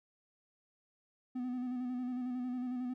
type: tone with vibrato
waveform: triangle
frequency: 250 Hz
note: B3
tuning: 21 cents sharp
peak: -33 dBFS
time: 1.35-2.94 s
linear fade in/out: 10 ms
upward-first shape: square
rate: 11 Hz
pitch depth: 29 cents each way
effects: none